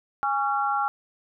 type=tone cluster; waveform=sine; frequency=822 / 1123 / 1370 Hz; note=G#5 / C#6 / F6; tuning=-18 / +22 / -34 cents; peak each=-25 / -30 / -26 dBFS; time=0.23-0.88 s; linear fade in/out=0 ms; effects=none